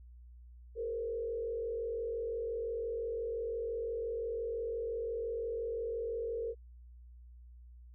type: tone with frequency modulation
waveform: sine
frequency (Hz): 460.6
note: A#4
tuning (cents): -21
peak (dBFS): -34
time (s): 0.75-6.55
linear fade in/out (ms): 50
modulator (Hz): 45.8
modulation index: 0.8
effects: added 60 Hz sine -51 dBFS peak until 7.94 s